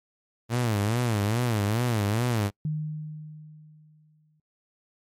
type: tone with vibrato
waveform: sawtooth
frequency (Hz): 111.7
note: A2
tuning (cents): +27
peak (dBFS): -19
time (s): 0.49-2.51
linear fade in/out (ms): 50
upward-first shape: sine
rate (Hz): 2.4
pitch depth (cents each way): 180
type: tone with exponential decay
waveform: sine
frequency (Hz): 153.6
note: D#3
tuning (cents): -22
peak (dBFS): -24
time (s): 2.65-4.4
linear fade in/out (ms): 2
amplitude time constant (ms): 380
effects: noise-tail reverb RT60 0.1 s tail -25 dB re dry + MP3 64 kbps